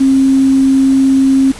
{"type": "tone with quantisation", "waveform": "sine", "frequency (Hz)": 268, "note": "C4", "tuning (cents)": 42, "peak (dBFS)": -6, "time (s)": [0, 1.52], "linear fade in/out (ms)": 10, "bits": 5, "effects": ["pink hiss -31 dBFS RMS until 1.59 s", "resampled to 24000 Hz"]}